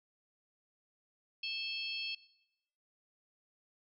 harmonic tone with a mistuned harmonic, 877 Hz, A5, 6 cents flat, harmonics 3 / 4 / 5 / 6, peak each -40 / -42 / -41 / -48 dBFS, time 1.43-2.15 s, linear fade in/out 5 ms, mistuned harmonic 4, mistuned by -140 cents, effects noise-tail reverb RT60 0.8 s tail -19 dB re dry

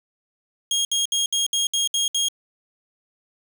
25% pulse tone bursts, 3258 Hz, G#7, 34 cents flat, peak -16 dBFS, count 8, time 0.71-2.285 s, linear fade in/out 2 ms, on 140 ms, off 65 ms, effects 8-bit

